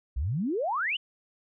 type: exponential sweep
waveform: sine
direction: up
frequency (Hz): 56.4 to 3136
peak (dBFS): -26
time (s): 0.16-0.97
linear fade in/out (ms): 10
effects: none